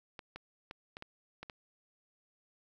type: clicks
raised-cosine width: 0.3 ms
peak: -28 dBFS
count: 7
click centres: 0.192 / 0.36 / 0.711 / 0.969 / 1.024 / 1.43 / 1.498 s
effects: 11-bit